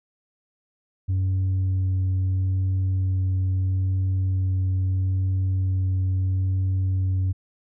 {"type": "tone with vibrato", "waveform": "sine", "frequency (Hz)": 94, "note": "F#2", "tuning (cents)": 28, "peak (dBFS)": -17, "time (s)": [1.08, 7.33], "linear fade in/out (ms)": 20, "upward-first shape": "sine", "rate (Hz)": 0.76, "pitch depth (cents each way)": 8, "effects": ["tanh soft clip ceiling -19 dBFS"]}